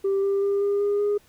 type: tone with pitch steps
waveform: sine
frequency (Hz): 392 / 395.9 / 399.8 / 403.7 / 407.7 / 411.7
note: G4 / G4 / G4 / G#4 / G#4 / G#4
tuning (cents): 0 / +17 / +34 / -49 / -32 / -15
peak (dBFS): -18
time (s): 0.04-1.18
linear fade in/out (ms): 10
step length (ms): 190
effects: tanh soft clip ceiling -18 dBFS + pink hiss -58 dBFS RMS until 1.28 s